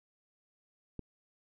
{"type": "click", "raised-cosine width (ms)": 3, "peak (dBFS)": -27, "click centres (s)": 0.993, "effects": []}